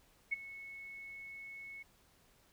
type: tone with ADSR envelope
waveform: sine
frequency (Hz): 2200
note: C#7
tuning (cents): -14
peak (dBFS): -29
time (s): 0.31-1.83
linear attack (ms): 20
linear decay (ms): 17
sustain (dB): -17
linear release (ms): 9
effects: pink hiss -68 dBFS RMS until 2.52 s